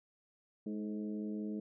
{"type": "harmonic tone with a mistuned harmonic", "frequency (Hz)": 105.4, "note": "G#2", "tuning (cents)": 26, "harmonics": [2, 3, 4, 5, 6], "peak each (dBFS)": [-38, -43, -47, -56, -58], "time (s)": [0.66, 1.6], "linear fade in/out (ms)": 5, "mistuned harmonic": 4, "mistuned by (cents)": 36, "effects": []}